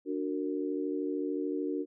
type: chord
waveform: sine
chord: D augmented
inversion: none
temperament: just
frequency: 293.7 / 367.1 / 458.9 Hz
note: D4 / F#4 / A#4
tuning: 0 / -14 / -27 cents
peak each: -33 / -35 / -37 dBFS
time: 0.05-1.86 s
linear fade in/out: 50 ms
effects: none